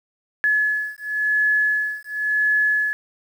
sine beating tone pair, 1706 / 1706.94 Hz, G#6 / G#6, +46 / +47 cents, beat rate 0.94 Hz, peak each -21 dBFS, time 0.44-2.93 s, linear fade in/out 0 ms, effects 8-bit

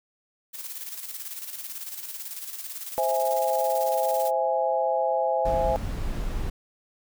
blue noise with tremolo, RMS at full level -35 dBFS, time 0.53-4.31 s, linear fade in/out 20 ms, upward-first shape square, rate 18 Hz, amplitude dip 50%
sine chord, C augmented, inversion none, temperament equal, 523.3 / 659.3 / 830.6 Hz, C5 / E5 / G#5, 0 / 0 / 0 cents, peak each -26 dBFS, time 2.98-5.76 s, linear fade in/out 0 ms
brown noise, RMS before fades -29 dBFS, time 5.45-6.5 s, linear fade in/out 5 ms
effects none

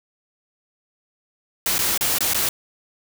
white noise with dropouts, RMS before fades -21 dBFS, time 1.66-2.49 s, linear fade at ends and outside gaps 2 ms, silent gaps 1.782-1.789 / 1.977-2.009 / 2.185-2.206 / 2.335-2.345 s, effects none

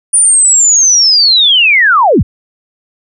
sine linear sweep, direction down, 9490 to 34.65 Hz, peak -4 dBFS, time 0.13-2.23 s, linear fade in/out 10 ms, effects none

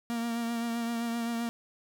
45% pulse tone with vibrato, 233.1 Hz, A#3, in tune, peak -30 dBFS, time 0.1-1.49 s, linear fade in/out 0 ms, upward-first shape triangle, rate 7.7 Hz, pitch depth 30 cents each way, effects none

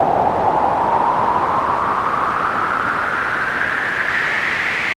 brown noise with band-pass filter sweep, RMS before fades -17 dBFS, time 0-4.93 s, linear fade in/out 5 ms, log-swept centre 750 to 2100 Hz, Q 5.3, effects high-pass 80 Hz 12 dB/octave + Opus 32 kbps

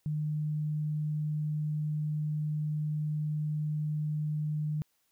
sine tone, 151.7 Hz, D#3, 44 cents flat, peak -29 dBFS, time 0.06-4.82 s, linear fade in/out 0 ms, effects white hiss -74 dBFS RMS until 5.11 s

